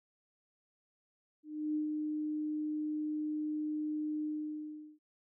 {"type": "tone with ADSR envelope", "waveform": "sine", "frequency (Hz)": 304.2, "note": "D#4", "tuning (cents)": -39, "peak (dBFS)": -30, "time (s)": [1.43, 4.99], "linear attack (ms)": 320, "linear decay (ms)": 120, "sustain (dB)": -3, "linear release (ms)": 750, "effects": []}